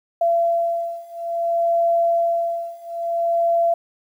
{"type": "beating tone pair", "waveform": "sine", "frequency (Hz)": [678, 678.58], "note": ["E5", "F5"], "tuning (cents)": [49, -50], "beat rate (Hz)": 0.58, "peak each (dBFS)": [-21, -20], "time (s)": [0.21, 3.74], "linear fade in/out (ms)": 5, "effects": ["9-bit"]}